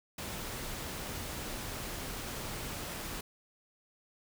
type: noise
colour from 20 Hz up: pink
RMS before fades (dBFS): -40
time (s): 0.18-3.21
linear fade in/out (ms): 5
effects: none

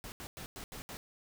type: noise bursts at uneven times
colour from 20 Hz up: pink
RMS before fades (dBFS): -45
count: 6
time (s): 0.04-0.12 / 0.2-0.27 / 0.37-0.46 / 0.56-0.64 / 0.72-0.82 / 0.89-0.97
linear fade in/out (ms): 0
effects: none

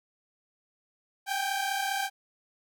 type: tone cluster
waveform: sawtooth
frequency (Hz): 776 / 811 / 1577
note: G5 / G#5 / G6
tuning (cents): -18 / -41 / +10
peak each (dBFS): -27 / -30 / -32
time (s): 1.26-2.1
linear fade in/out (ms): 50
effects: none

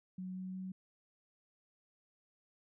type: tone with pitch steps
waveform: sine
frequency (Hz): 185 / 186.18 / 187.37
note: F#3 / F#3 / F#3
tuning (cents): 0 / +11 / +22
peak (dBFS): -40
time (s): 0.18-0.72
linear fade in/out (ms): 5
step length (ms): 180
effects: none

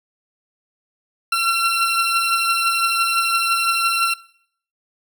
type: beating tone pair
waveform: 20% pulse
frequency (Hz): 1357 / 1362.9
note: E6 / F6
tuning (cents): +50 / -43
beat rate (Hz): 5.9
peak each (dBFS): -13 / -18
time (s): 1.32-4.14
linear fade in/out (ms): 5
effects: noise-tail reverb RT60 0.6 s tail -18 dB re dry

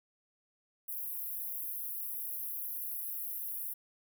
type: high-pass noise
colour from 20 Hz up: pink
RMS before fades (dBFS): -39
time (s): 0.88-3.74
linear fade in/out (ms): 10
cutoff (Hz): 11000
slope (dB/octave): 96
effects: none

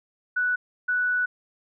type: tone bursts at uneven times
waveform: sine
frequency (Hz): 1480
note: F#6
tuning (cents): 0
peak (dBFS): -21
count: 2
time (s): 0.36-0.56 / 0.88-1.26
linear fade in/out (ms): 10
effects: none

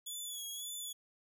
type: tone with vibrato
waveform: 15% pulse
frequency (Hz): 3400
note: G#7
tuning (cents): +40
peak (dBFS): -34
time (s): 0.06-0.93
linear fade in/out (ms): 10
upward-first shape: sine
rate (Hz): 1.8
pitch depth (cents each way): 51
effects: none

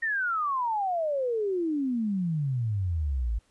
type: exponential sweep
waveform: sine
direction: down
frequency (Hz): 1871 to 52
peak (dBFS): -25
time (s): 0.02-3.39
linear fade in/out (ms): 10
effects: pink hiss -67 dBFS RMS until 3.5 s + resampled to 24000 Hz

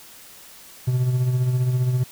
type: tone with tremolo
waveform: triangle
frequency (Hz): 126.1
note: B2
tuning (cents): +36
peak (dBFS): -14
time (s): 0.87-2.04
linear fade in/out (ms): 10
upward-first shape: sine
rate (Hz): 15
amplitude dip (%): 45
effects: white hiss -45 dBFS RMS until 2.11 s

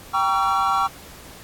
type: chord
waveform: triangle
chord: G diminished seventh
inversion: none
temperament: just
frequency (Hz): 784 / 940.8 / 1128.9 / 1354.7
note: G5 / Bb5 / Db6 / Fb6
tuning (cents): 0 / +16 / +31 / +47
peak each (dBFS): -21 / -25 / -20 / -21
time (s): 0.13-0.88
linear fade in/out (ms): 20
effects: pink hiss -43 dBFS RMS until 1.43 s + AAC 64 kbps

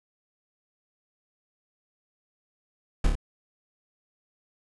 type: noise with echo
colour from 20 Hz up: brown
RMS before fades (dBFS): -18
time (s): 3.04-3.07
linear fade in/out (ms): 5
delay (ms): 28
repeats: 3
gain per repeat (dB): -3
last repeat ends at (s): 3.154
effects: resampled to 24000 Hz

